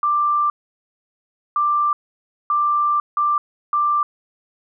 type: tone bursts at uneven times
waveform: sine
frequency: 1181 Hz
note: D6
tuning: 9 cents sharp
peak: -15 dBFS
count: 5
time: 0.03-0.5 / 1.56-1.93 / 2.5-3 / 3.17-3.38 / 3.73-4.03 s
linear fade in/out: 2 ms
effects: none